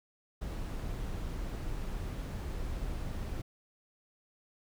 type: noise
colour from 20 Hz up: brown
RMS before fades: -37 dBFS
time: 0.41-3.42 s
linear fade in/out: 10 ms
effects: none